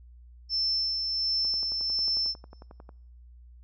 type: tone with tremolo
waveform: sine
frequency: 5320 Hz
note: E8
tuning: 15 cents sharp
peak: -24 dBFS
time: 0.49-2.35 s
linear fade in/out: 50 ms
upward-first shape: sine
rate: 1.4 Hz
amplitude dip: 35%
type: click train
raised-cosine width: 1 ms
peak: -33 dBFS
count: 17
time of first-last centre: 1.45-2.891 s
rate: 11.1 Hz
effects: noise-tail reverb RT60 1.0 s tail -26 dB re dry + added 60 Hz sine -48 dBFS peak until 3.63 s